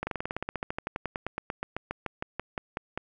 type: slowing click train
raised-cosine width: 0.5 ms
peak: -16 dBFS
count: 30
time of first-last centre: 0.03-2.976 s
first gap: 40 ms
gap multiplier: 1.06
effects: none